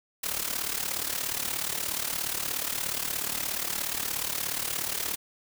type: noise with amplitude modulation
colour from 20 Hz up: white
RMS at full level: -28 dBFS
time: 0.23-5.16 s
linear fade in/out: 10 ms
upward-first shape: sine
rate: 36.9 Hz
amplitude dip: 75%
effects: none